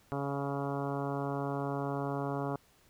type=harmonic tone; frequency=140 Hz; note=C#3; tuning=18 cents sharp; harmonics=1 / 2 / 3 / 4 / 5 / 6 / 7 / 8 / 9 / 10; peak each=-37 / -38 / -39 / -42 / -41 / -44 / -45 / -45 / -48 / -50 dBFS; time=0.12-2.56 s; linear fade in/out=0 ms; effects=pink hiss -65 dBFS RMS until 2.89 s